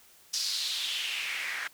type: noise with band-pass filter sweep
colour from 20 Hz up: white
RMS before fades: -33 dBFS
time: 0.33-1.68 s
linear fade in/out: 10 ms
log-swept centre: 5200 to 1700 Hz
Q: 3.8
effects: white hiss -58 dBFS RMS until 1.73 s